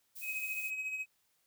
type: noise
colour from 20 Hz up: violet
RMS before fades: -46 dBFS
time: 0.15-0.71 s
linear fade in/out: 20 ms
type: tone with tremolo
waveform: triangle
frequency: 2540 Hz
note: D#7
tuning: 35 cents sharp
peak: -32 dBFS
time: 0.21-1.06 s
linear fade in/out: 50 ms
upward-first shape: sine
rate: 14 Hz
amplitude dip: 50%
effects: white hiss -75 dBFS RMS until 1.46 s